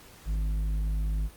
triangle tone with tanh clipping, 51.91 Hz, G#1, in tune, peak -27 dBFS, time 0.25-1.3 s, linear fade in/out 50 ms, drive 12 dB, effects pink hiss -52 dBFS RMS until 1.36 s + Opus 48 kbps

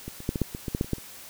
clicks, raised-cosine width 3 ms, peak -22 / -27 / -12 / -15 / -10 / -20 / -17 / -13 / -11 / -26 / -12 / -30 dBFS, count 12, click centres 0.08 / 0.204 / 0.291 / 0.358 / 0.417 / 0.549 / 0.682 / 0.749 / 0.811 / 0.845 / 0.933 / 0.983 s, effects white hiss -45 dBFS RMS until 1.29 s

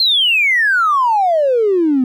triangle exponential sweep, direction down, 4256 to 247.3 Hz, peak -7 dBFS, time 0-2.04 s, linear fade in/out 2 ms, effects tanh soft clip ceiling -8 dBFS

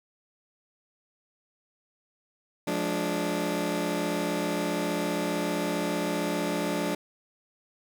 20% pulse chord, D diminished, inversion first, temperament just, 176.2 / 211.4 / 293.7 Hz, F3 / Ab3 / D4, +16 / +31 / 0 cents, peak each -27 / -28 / -25 dBFS, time 2.67-6.95 s, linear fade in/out 5 ms, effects none

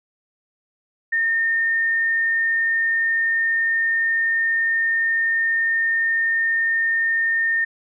sine tone, 1823 Hz, A#6, 39 cents flat, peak -17 dBFS, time 1.12-7.65 s, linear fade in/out 10 ms, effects none

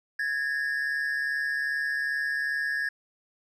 triangle tone pair together, 1661.2 / 1803.7 Hz, G#6 / A6, 0 / +42 cents, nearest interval minor second, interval 142 cents, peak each -25 / -28 dBFS, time 0.19-2.89 s, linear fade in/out 5 ms, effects tanh soft clip ceiling -21 dBFS + resampled to 32000 Hz

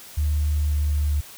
sine tone with pitch glide, 75 to 73.63 Hz, D2 to D2, +37 to +5 cents, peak -18 dBFS, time 0.17-1.21 s, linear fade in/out 10 ms, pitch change -32 cents, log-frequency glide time 0.31-1.07 s, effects tanh soft clip ceiling -14 dBFS + white hiss -43 dBFS RMS until 1.37 s

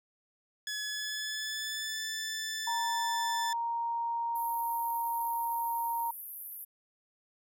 15% pulse tone with pitch glide, 1700 to 1756.9 Hz, G#6 to A6, +40 to -3 cents, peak -28 dBFS, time 0.67-3.53 s, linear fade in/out 2 ms, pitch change +57 cents, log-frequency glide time 0.84-2.06 s
sine tone, 932.3 Hz, A#5, in tune, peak -30 dBFS, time 2.67-6.11 s, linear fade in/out 5 ms
white band-pass noise, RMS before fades -44 dBFS, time 4.35-6.65 s, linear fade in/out 10 ms, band 11000 to 14000 Hz, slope 96 dB/octave
effects none

